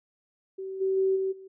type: tone with level steps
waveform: sine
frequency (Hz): 382.8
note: G4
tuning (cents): -41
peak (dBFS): -33 / -23 / -21 / -25 / -43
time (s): 0.58-1.48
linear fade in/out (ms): 10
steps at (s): 0.8 / 0.96 / 1.15 / 1.31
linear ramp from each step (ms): 20
effects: none